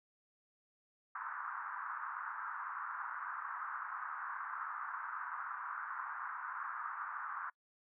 white band-pass noise, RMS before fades -43 dBFS, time 1.15-7.5 s, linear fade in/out 5 ms, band 980 to 1500 Hz, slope 48 dB/octave, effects noise-tail reverb RT60 0.1 s tail -26 dB re dry

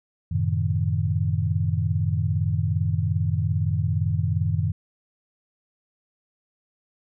sine chord, F# diminished seventh, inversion none, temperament equal with one note detuned, 92.5 / 110 / 132.41 / 155.56 Hz, F#2 / A2 / C3 / Eb3, 0 / 0 / +21 / 0 cents, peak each -24 / -26 / -30 / -26 dBFS, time 0.31-4.72 s, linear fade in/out 10 ms, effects none

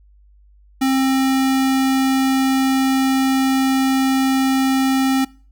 square tone, 265.7 Hz, C4, 27 cents sharp, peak -15 dBFS, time 0.81-5.25 s, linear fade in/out 10 ms, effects noise-tail reverb RT60 0.4 s tail -23 dB re dry + added 50 Hz sine -47 dBFS peak until 5.51 s

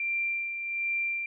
sine tone with tremolo, 2367 Hz, D7, 13 cents sharp, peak -26 dBFS, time 0-1.26 s, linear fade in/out 2 ms, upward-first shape sine, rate 1.3 Hz, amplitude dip 50%, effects none

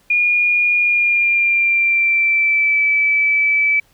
sine tone with pitch glide, 2431 to 2307 Hz, D#7 to D7, -41 to -31 cents, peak -12 dBFS, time 0.1-3.8 s, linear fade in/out 5 ms, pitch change -90 cents, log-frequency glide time 0.78-2.82 s, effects pink hiss -56 dBFS RMS until 3.93 s

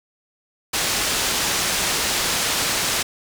white low-pass noise, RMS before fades -22 dBFS, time 0.73-3.03 s, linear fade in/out 10 ms, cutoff 7400 Hz, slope 12 dB/octave, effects none

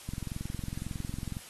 click train, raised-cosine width 5 ms, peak -23 dBFS, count 29, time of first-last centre 0.09-1.369 s, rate 21.9 Hz, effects white hiss -49 dBFS RMS until 1.49 s + AAC 32 kbps

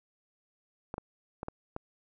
clicks, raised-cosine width 1 ms, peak -22 dBFS, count 5, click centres 0.941 / 0.981 / 1.431 / 1.484 / 1.764 s, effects none

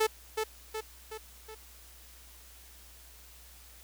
sawtooth tone with echo, 436.7 Hz, A4, 13 cents flat, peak -20 dBFS, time 0-0.07 s, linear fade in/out 10 ms, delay 370 ms, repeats 4, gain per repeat -5 dB, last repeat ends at 1.55 s, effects added 60 Hz sine -55 dBFS peak until 3.83 s + white hiss -55 dBFS RMS until 3.83 s

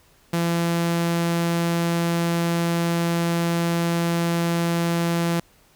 sawtooth tone, 169.5 Hz, E3, 49 cents sharp, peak -16 dBFS, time 0.33-5.4 s, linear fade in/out 5 ms, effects pink hiss -57 dBFS RMS until 5.75 s

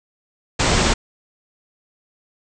pink low-pass noise, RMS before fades -17 dBFS, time 0.59-0.94 s, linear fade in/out 10 ms, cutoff 8300 Hz, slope 96 dB/octave, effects none

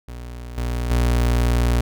35% pulse tone with level steps, 59.9 Hz, A#1, 48 cents sharp, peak -30 / -20 / -14 dBFS, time 0.08-1.81 s, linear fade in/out 5 ms, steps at 0.57 / 0.9 s, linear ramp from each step 10 ms, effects none

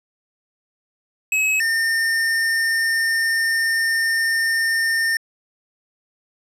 square tone pair in turn, 2565 / 1813.7 Hz, E7 / A#6, -48 / -48 cents, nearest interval tritone, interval 600 cents, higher first, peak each -17 / -18 dBFS, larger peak first, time 1.32-1.6 / 1.6-5.17 s, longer second, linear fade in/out 2 ms, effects low-pass 12000 Hz 12 dB/octave

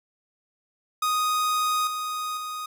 45% pulse tone with level steps, 1244.5 Hz, D#6, in tune, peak -22 / -28 / -31 dBFS, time 1.02-2.66 s, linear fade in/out 5 ms, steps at 1.87 / 2.37 s, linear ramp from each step 2 ms, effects none

